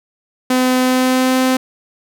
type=tone with pitch glide; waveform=sawtooth; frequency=254.7 to 258.4 Hz; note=C4 to C4; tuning=-46 to -21 cents; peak=-8 dBFS; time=0.5-1.57 s; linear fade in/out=5 ms; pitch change=+25 cents; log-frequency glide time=0.79-1.38 s; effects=none